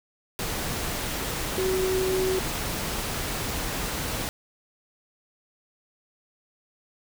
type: tone in noise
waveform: sine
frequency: 375.2 Hz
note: F#4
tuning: 24 cents sharp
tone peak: -23 dBFS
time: 1.58-2.39 s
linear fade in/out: 0 ms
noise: pink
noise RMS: -30 dBFS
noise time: 0.39-4.29 s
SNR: +4 dB
effects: none